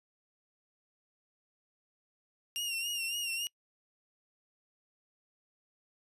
sawtooth tone with vibrato, 2794 Hz, F7, in tune, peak -30 dBFS, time 2.56-3.47 s, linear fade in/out 0 ms, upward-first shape sine, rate 3.6 Hz, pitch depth 58 cents each way, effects noise-tail reverb RT60 0.1 s tail -26 dB re dry + resampled to 32000 Hz

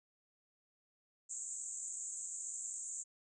white band-pass noise, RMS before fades -44 dBFS, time 1.29-3.04 s, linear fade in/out 20 ms, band 6800 to 8000 Hz, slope 96 dB/octave, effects none

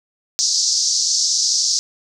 white band-pass noise, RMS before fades -18 dBFS, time 0.39-1.79 s, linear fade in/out 0 ms, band 4600 to 6400 Hz, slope 48 dB/octave, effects none

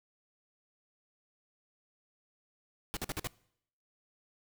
pink noise bursts, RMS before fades -36 dBFS, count 5, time 2.94-3.272 s, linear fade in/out 0 ms, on 28 ms, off 48 ms, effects noise-tail reverb RT60 0.7 s tail -23 dB re dry

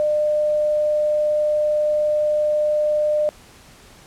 sine tone, 602 Hz, D5, 43 cents sharp, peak -16 dBFS, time 0-3.29 s, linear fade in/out 0 ms, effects pink hiss -47 dBFS RMS until 4.06 s + low-pass 11000 Hz 12 dB/octave

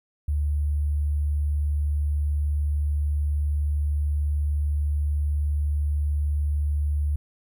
sine tone with sample-and-hold, 73.42 Hz, D2, in tune, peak -21 dBFS, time 0.28-7.16 s, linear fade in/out 5 ms, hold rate 11025 Hz, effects none

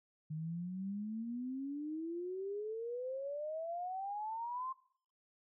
sine exponential sweep, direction up, 152.3 to 1062 Hz, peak -38 dBFS, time 0.3-4.73 s, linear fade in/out 10 ms, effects noise-tail reverb RT60 0.6 s tail -21 dB re dry

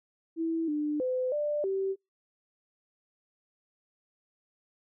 sine tone with pitch steps, 327.5 / 298.6 / 509 / 592 / 386.5 Hz, E4 / D4 / C5 / D5 / G4, -11 / +29 / -48 / +14 / -24 cents, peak -27 dBFS, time 0.36-1.96 s, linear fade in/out 50 ms, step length 320 ms, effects noise-tail reverb RT60 0.2 s tail -26 dB re dry

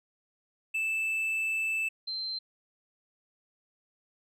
triangle / sine tone pair in turn, 2637 / 4119 Hz, E7 / C8, 0 / -28 cents, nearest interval minor sixth, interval 772 cents, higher second, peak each -26 / -32 dBFS, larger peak first, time 0.74-1.89 / 2.07-2.39 s, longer first, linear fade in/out 10 ms, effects none

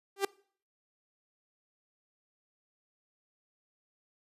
sawtooth tone with exponential growth, 394.7 Hz, G4, 12 cents sharp, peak -19 dBFS, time 0.16-0.25 s, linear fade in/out 5 ms, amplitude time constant 19 ms, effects noise-tail reverb RT60 0.5 s tail -23 dB re dry + resampled to 32000 Hz

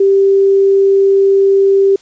sine tone, 392 Hz, G4, in tune, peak -6 dBFS, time 0-1.96 s, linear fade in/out 5 ms, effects white hiss -46 dBFS RMS until 2.01 s + resampled to 16000 Hz

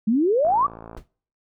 sine exponential sweep, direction up, 205.3 to 1205 Hz, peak -16 dBFS, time 0.07-0.67 s, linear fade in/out 10 ms
click train, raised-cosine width 1 ms, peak -24 dBFS, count 30, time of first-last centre 0.45-0.967 s, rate 56.1 Hz
brown noise with exponential decay, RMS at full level -32 dBFS, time 0.97-1.08 s, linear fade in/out 2 ms, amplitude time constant 23 ms
effects noise-tail reverb RT60 0.5 s tail -24 dB re dry

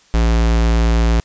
square tone, 56.8 Hz, A#1, 44 cents flat, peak -12 dBFS, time 0.14-1.2 s, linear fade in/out 0 ms, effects white hiss -51 dBFS RMS until 1.24 s + resampled to 16000 Hz

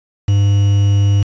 triangle tone with quantisation, 100.6 Hz, G2, 45 cents sharp, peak -7 dBFS, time 0.28-1.23 s, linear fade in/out 5 ms, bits 5, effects resampled to 16000 Hz

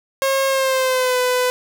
sawtooth tone with pitch glide, 540 to 500.9 Hz, C#5 to B4, -45 to +24 cents, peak -12 dBFS, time 0.22-1.5 s, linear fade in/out 0 ms, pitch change -131 cents, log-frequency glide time 0.48-1.18 s, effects none

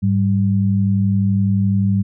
sine tone pair together, 103.1 / 194.84 Hz, G#2 / G3, -12 / -10 cents, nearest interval major seventh, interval 1102 cents, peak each -16 dBFS, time 0.02-2.03 s, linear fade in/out 20 ms, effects none

